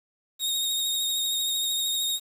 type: tone with vibrato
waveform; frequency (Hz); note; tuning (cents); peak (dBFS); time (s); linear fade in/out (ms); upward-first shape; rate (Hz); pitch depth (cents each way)
sawtooth; 3729; A#7; 0; -22; 0.39-2.2; 50; triangle; 13; 35
effects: 8-bit